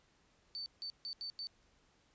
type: tone bursts at uneven times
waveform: sine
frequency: 4541 Hz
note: C#8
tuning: 41 cents sharp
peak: -40 dBFS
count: 5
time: 0.55-0.66 / 0.82-0.9 / 1.05-1.13 / 1.21-1.3 / 1.39-1.47 s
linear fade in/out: 0 ms
effects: pink hiss -71 dBFS RMS until 2.14 s + resampled to 16000 Hz